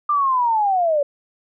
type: linear sweep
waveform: sine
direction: down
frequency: 1200 to 558 Hz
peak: -15 dBFS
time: 0.09-1.03 s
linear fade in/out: 5 ms
effects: none